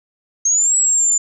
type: linear two-way sweep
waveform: sine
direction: up then down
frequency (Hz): 6370 to 7790 to 7070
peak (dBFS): -12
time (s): 0.45-1.18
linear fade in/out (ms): 5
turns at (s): 0.76
effects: none